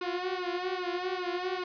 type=tone with flanger; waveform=sawtooth; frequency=361.9 Hz; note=F#4; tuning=38 cents flat; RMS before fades=-33 dBFS; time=0.01-1.64 s; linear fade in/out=5 ms; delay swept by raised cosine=0.73 to 6.73 ms; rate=2.5 Hz; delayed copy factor=+0.95; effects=resampled to 11025 Hz + 9-bit